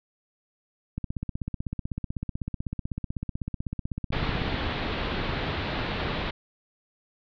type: click train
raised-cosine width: 5 ms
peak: -18 dBFS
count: 58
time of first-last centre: 0.98-4.543 s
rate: 16 Hz
type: low-pass noise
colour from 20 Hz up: pink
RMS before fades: -30 dBFS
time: 4.12-6.31 s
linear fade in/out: 10 ms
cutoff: 4100 Hz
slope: 48 dB/octave
effects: none